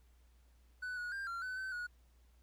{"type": "tone with pitch steps", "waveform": "triangle", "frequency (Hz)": [1493, 1457, 1592, 1377, 1508, 1533, 1454], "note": ["F#6", "F#6", "G6", "F6", "F#6", "G6", "F#6"], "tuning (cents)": [15, -27, 26, -25, 32, -39, -31], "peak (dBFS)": -37, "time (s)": [0.82, 1.87], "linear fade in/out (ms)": 10, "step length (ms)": 150, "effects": ["added 60 Hz sine -63 dBFS peak until 2.42 s", "pink hiss -75 dBFS RMS until 2.42 s"]}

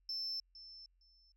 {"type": "tone with echo", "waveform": "sine", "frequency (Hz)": 5310, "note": "E8", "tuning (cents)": 12, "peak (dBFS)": -36, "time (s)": [0.09, 0.4], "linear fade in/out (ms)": 2, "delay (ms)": 460, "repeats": 2, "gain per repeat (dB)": -15, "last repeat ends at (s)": 1.32, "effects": ["tanh soft clip ceiling -35 dBFS", "added 44 Hz sine -70 dBFS peak until 1.36 s"]}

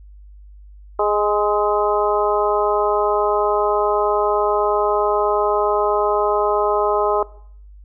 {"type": "harmonic tone with a mistuned harmonic", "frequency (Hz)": 207.7, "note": "G#3", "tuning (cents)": 0, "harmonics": [2, 3, 4, 5, 6], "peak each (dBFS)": [-19, -21, -22, -23, -24], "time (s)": [0.99, 7.23], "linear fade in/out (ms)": 5, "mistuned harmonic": 6, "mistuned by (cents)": 23, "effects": ["noise-tail reverb RT60 0.6 s tail -20 dB re dry", "added 50 Hz sine -39 dBFS peak until 7.84 s"]}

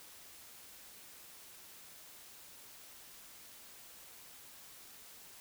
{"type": "silence", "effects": ["white hiss -55 dBFS RMS until 5.4 s"]}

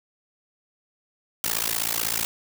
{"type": "noise with amplitude modulation", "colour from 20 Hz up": "white", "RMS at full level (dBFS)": -22, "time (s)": [1.44, 2.25], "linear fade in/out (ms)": 0, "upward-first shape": "sine", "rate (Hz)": 56, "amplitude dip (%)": 100, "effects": []}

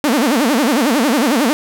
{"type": "tone with vibrato", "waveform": "sawtooth", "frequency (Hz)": 260.3, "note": "C4", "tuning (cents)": -9, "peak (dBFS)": -8, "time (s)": [0.04, 1.53], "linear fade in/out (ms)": 0, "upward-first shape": "sine", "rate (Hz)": 11, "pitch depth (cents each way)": 290, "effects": []}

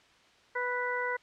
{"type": "harmonic tone", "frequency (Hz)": 493.4, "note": "B4", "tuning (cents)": -2, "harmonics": [1, 2, 3, 4], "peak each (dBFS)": [-35, -35, -35, -35], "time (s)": [0.55, 1.17], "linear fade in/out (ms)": 10, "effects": ["white hiss -61 dBFS RMS until 1.22 s", "low-pass 4000 Hz 12 dB/octave"]}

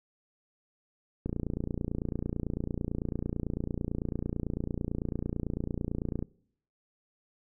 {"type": "click train", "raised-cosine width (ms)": 3, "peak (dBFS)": -19, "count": 145, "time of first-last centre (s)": [1.26, 6.226], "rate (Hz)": 29, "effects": ["noise-tail reverb RT60 0.7 s tail -24 dB re dry"]}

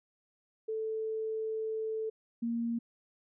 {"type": "tone pair in turn", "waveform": "sine", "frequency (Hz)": [440, 233.1], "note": ["A4", "A#3"], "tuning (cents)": [0, 0], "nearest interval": "major seventh", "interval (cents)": 1100, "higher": "first", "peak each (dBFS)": [-32, -30], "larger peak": "second", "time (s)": [[0.68, 2.1], [2.42, 2.79]], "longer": "first", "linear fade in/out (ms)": 10, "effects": []}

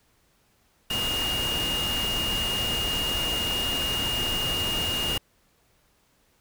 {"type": "tone in noise", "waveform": "sine", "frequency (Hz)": 2845, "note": "F7", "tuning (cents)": 31, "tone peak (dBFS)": -26, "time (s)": [0.9, 5.18], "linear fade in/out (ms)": 5, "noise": "pink", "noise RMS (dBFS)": -31, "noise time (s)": [0.9, 5.18], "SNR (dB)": 2, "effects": ["pink hiss -65 dBFS RMS until 6.4 s"]}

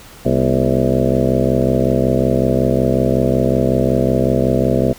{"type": "harmonic tone with a mistuned harmonic", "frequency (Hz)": 65.41, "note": "C2", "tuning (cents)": 0, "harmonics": [1, 2, 3, 4, 5, 6, 7, 8, 9, 10], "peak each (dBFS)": [-24, -19, -22, -19, -23, -21, -23, -21, -23, -23], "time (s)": [0.25, 4.93], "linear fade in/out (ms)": 5, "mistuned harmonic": 4, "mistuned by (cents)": -120, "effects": ["pink hiss -40 dBFS RMS until 4.98 s"]}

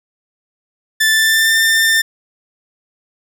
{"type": "tone with pitch glide", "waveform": "sawtooth", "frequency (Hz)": [1760, 1794.9], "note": ["A6", "A6"], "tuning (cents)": [0, 34], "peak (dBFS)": -7, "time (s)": [1, 2.02], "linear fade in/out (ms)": 10, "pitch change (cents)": 34, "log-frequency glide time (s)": [1.11, 1.55], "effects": []}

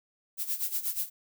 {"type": "noise with tremolo", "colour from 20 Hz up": "violet", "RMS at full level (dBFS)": -29, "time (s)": [0.37, 1.1], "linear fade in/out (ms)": 50, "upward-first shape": "sine", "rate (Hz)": 8.3, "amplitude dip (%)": 80, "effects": []}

